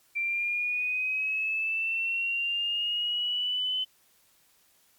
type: linear sweep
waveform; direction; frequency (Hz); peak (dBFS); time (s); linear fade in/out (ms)
sine; up; 2349 to 3042; -26; 0.15-3.85; 20
effects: white hiss -64 dBFS RMS until 4.98 s + MP3 96 kbps